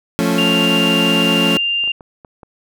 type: chord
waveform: 30% pulse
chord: F augmented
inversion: none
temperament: equal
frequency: 174.61 / 220 / 277.2 Hz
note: F3 / A3 / C#4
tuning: 0 / 0 / 0 cents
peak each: -16 dBFS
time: 0.19-1.57 s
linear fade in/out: 0 ms
type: tone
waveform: sine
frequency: 2794 Hz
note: F7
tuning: in tune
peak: -15 dBFS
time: 0.38-1.92 s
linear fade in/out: 5 ms
type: clicks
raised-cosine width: 1 ms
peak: -24 dBFS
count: 5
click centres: 1.839 / 1.876 / 2.008 / 2.248 / 2.432 s
effects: none